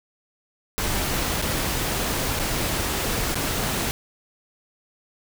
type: noise with dropouts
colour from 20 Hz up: pink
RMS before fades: -25 dBFS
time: 0.78-3.91 s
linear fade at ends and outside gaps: 0 ms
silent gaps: 1.417-1.423 / 2.391-2.397 / 3.345-3.355 s
effects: none